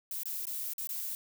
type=noise with dropouts; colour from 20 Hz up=violet; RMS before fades=-37 dBFS; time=0.11-1.15 s; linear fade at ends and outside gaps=1 ms; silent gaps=0.233-0.256 / 0.454-0.469 / 0.735-0.781 / 0.872-0.891 s; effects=none